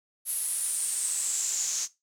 pink noise with band-pass filter sweep, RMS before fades -30 dBFS, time 0.25-1.88 s, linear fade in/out 50 ms, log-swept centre 11000 to 6300 Hz, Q 7.2, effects noise-tail reverb RT60 0.2 s tail -17 dB re dry

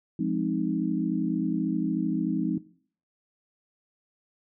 sine chord, F minor seventh, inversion none, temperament equal, 174.61 / 207.7 / 261.6 / 311.1 Hz, F3 / Ab3 / C4 / Eb4, 0 / 0 / 0 / 0 cents, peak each -30 dBFS, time 0.19-2.58 s, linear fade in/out 5 ms, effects noise-tail reverb RT60 0.5 s tail -18 dB re dry

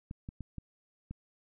clicks, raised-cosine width 5 ms, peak -28 dBFS, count 5, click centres 0.111 / 0.289 / 0.407 / 0.583 / 1.11 s, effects none

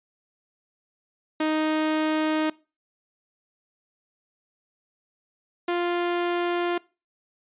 sawtooth tone pair in turn, 311.1 / 349.2 Hz, D#4 / F4, 0 / 0 cents, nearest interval major second, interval 200 cents, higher second, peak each -18 / -19 dBFS, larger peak first, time 1.4-2.5 / 5.68-6.78 s, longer neither, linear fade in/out 5 ms, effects noise-tail reverb RT60 0.3 s tail -22 dB re dry + resampled to 8000 Hz

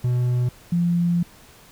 triangle / sine tone pair in turn, 123.47 / 172.81 Hz, B2 / F3, 0 / -18 cents, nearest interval tritone, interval 582 cents, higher second, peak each -16 / -17 dBFS, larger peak first, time 0.04-0.49 / 0.72-1.23 s, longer second, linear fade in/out 5 ms, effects pink hiss -49 dBFS RMS until 1.71 s

